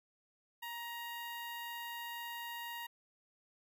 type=tone with notch filter; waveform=10% pulse; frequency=942 Hz; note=A#5; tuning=18 cents sharp; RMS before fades=-44 dBFS; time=0.62-2.87 s; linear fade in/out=10 ms; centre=5300 Hz; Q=0.67; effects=none